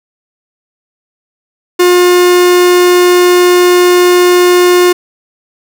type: tone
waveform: 45% pulse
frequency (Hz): 357.1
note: F4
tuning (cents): +39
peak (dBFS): -4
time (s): 1.79-4.93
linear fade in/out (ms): 10
effects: none